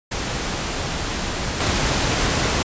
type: noise with level steps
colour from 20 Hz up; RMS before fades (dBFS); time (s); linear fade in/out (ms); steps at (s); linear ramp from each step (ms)
pink; -25 / -20; 0.11-2.63; 10; 1.6; 5
effects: resampled to 16000 Hz